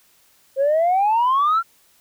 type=exponential sweep; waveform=sine; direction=up; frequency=528 to 1391 Hz; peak=-13 dBFS; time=0.56-1.63 s; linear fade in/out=50 ms; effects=tanh soft clip ceiling -12 dBFS + white hiss -57 dBFS RMS until 2 s